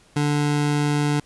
25% pulse tone, 146.83 Hz, D3, in tune, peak -15 dBFS, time 0.16-1.2 s, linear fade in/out 5 ms, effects pink hiss -55 dBFS RMS until 1.25 s + resampled to 24000 Hz

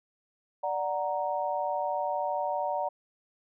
sine chord, D augmented, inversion none, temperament equal, 587.3 / 740 / 932.3 Hz, D5 / F#5 / A#5, 0 / 0 / 0 cents, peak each -32 dBFS, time 0.63-2.89 s, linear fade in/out 10 ms, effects none

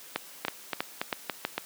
two click trains, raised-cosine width 0.3 ms, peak -11 / -12 dBFS, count 5 / 5, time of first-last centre 0.16-1.45 / 0.45-1.58 s, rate 3.1 / 3.54 Hz, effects white hiss -48 dBFS RMS until 1.65 s + high-pass 200 Hz 12 dB/octave

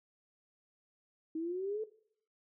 sine exponential sweep, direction up, 314 to 444.9 Hz, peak -34 dBFS, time 1.35-1.84 s, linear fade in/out 5 ms, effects noise-tail reverb RT60 0.6 s tail -17 dB re dry

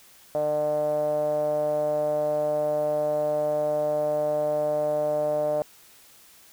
5% pulse tone with low-pass filter, 150 Hz, D3, 37 cents sharp, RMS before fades -25 dBFS, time 0.35-5.62 s, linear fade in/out 0 ms, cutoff 620 Hz, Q 9.3, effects white hiss -53 dBFS RMS until 6.52 s

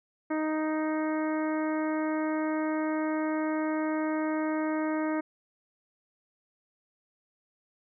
harmonic tone, 311.1 Hz, D#4, in tune, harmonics 1 / 2 / 3 / 4 / 5 / 6 / 7, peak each -28 / -34 / -38 / -40 / -42 / -44 / -45 dBFS, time 0.3-5.21 s, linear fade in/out 10 ms, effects none

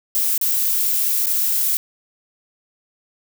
violet noise with dropouts, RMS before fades -19 dBFS, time 0.15-1.77 s, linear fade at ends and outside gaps 0 ms, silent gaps 0.378-0.413 / 1.258-1.268 s, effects none

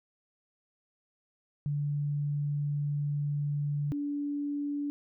sine tone pair in turn, 145.4 / 288.5 Hz, D3 / D4, -17 / -31 cents, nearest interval octave, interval 1186 cents, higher second, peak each -28 / -30 dBFS, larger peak first, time 1.66-3.92 / 3.92-4.9 s, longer first, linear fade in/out 0 ms, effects none

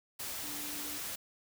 sine tone in noise, 294.4 Hz, D4, 4 cents sharp, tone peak -48 dBFS, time 0.43-0.98 s, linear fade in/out 10 ms, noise white, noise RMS -40 dBFS, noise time 0.19-1.16 s, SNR -11 dB, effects none

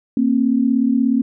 sine tone pair together, 232.2 / 269 Hz, A#3 / C4, -7 / +48 cents, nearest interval minor third, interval 255 cents, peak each -16 dBFS, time 0.17-1.22 s, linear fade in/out 2 ms, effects none

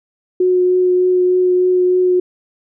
sine tone with vibrato, 364.2 Hz, F#4, 27 cents flat, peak -10 dBFS, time 0.4-2.2 s, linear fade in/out 5 ms, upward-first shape triangle, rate 3.3 Hz, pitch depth 12 cents each way, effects none

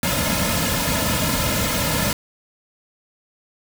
pink noise with comb filter, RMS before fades -21 dBFS, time 0.03-2.13 s, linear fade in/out 2 ms, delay 2.6 ms, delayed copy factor -1, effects none

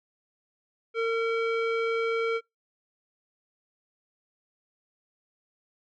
square tone with low-pass filter, 456.1 Hz, A#4, 38 cents flat, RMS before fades -27 dBFS, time 0.94-2.41 s, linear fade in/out 50 ms, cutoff 2300 Hz, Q 1.8, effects noise-tail reverb RT60 0.2 s tail -26 dB re dry

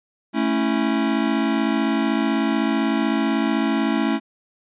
square chord, A major, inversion none, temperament equal with one note detuned, 220 / 275.9 / 329.6 Hz, A3 / C#4 / E4, 0 / -8 / 0 cents, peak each -23 / -23 / -25 dBFS, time 0.33-4.2 s, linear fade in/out 50 ms, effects resampled to 8000 Hz

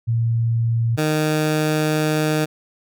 sine / 15% pulse tone pair in turn, 115.5 / 154.17 Hz, A#2 / D#3, -16 / -16 cents, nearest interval perfect fourth, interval 500 cents, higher second, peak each -16 / -11 dBFS, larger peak second, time 0.07-0.97 / 0.97-2.46 s, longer second, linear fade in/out 20 ms, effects none

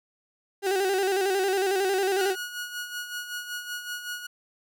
35% pulse tone with vibrato, 385.5 Hz, G4, 29 cents flat, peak -21 dBFS, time 0.62-2.36 s, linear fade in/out 50 ms, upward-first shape square, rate 11 Hz, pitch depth 56 cents each way
sawtooth tone with tremolo, 1452 Hz, F#6, 33 cents flat, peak -27 dBFS, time 2.18-4.27 s, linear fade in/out 10 ms, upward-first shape sine, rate 5.3 Hz, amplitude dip 60%
effects none

